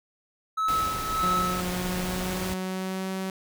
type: tone with tremolo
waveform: triangle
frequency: 1297 Hz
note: E6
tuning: 28 cents flat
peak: -20 dBFS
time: 0.57-1.61 s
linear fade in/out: 10 ms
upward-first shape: sine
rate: 1.7 Hz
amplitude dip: 65%
type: noise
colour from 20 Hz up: pink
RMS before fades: -34 dBFS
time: 0.68-2.54 s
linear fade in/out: 5 ms
type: tone with pitch glide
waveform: sawtooth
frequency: 180.6 to 189.69 Hz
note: F#3 to F#3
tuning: -42 to +43 cents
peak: -25 dBFS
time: 1.23-3.3 s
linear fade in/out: 2 ms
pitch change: +85 cents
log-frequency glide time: 1.73-3.09 s
effects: none